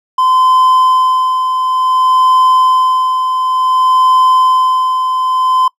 triangle tone with tremolo, 1027 Hz, C6, 33 cents flat, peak -4 dBFS, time 0.18-5.68 s, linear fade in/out 5 ms, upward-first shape sine, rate 0.56 Hz, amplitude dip 50%, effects noise-tail reverb RT60 0.1 s tail -23 dB re dry

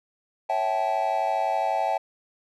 triangle tone cluster, 552 / 657 / 772 / 864 Hz, C#5 / E5 / G5 / A5, -7 / -6 / -27 / -32 cents, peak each -31 / -26 / -24 / -26 dBFS, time 0.49-1.98 s, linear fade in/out 10 ms, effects none

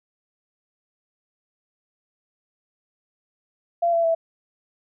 sine tone with pitch steps, 685 / 672.1 / 659.4 Hz, F5 / E5 / E5, -34 / +33 / 0 cents, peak -17 dBFS, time 3.82-4.15 s, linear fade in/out 10 ms, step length 110 ms, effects none

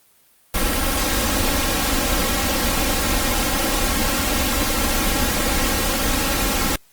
pink noise with comb filter, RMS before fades -20 dBFS, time 0.54-6.76 s, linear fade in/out 5 ms, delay 3.7 ms, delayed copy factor +0.7, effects white hiss -56 dBFS RMS until 6.92 s + Opus 32 kbps

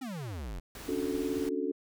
square exponential sweep, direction down, 277.2 to 39.73 Hz, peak -37 dBFS, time 0.01-0.6 s, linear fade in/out 10 ms
pink noise, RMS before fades -45 dBFS, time 0.75-1.49 s, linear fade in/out 2 ms
sine chord, D major seventh, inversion third, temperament just, 275.3 / 293.7 / 367.1 / 440.5 Hz, C#4 / D4 / F#4 / A4, -12 / 0 / -14 / +2 cents, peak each -35 dBFS, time 0.88-1.72 s, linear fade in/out 10 ms
effects none

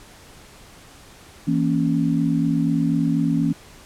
sine chord, A# diminished, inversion second, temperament equal, 164.81 / 233.1 / 277.2 Hz, E3 / A#3 / C#4, 0 / 0 / 0 cents, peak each -21 / -23 / -21 dBFS, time 1.47-3.53 s, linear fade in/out 10 ms, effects pink hiss -46 dBFS RMS until 3.85 s + low-pass 11000 Hz 12 dB/octave

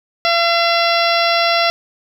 harmonic tone, 680 Hz, F5, 46 cents flat, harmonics 1 / 2 / 3 / 4 / 5 / 6 / 7 / 8, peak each -16 / -19 / -21 / -22 / -23 / -24 / -24 / -25 dBFS, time 0.25-1.7 s, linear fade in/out 0 ms, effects 7-bit

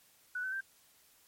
sine tone with pitch steps, 1480 / 1525.1 / 1571.6 Hz, F#6 / G6 / G6, 0 / -48 / +4 cents, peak -34 dBFS, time 0.35-0.608 s, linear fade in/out 5 ms, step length 86 ms, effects white hiss -65 dBFS RMS until 1.27 s + MP3 64 kbps

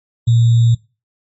sine tone with sample-and-hold, 116.54 Hz, A#2, in tune, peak -8 dBFS, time 0.27-0.75 s, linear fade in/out 10 ms, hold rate 3675 Hz, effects noise-tail reverb RT60 0.3 s tail -22 dB re dry + MP3 32 kbps

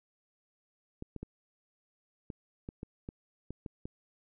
clicks, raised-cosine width 3 ms, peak -27 dBFS, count 10, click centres 1.024 / 1.163 / 1.23 / 2.302 / 2.689 / 2.831 / 3.089 / 3.506 / 3.662 / 3.855 s, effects none

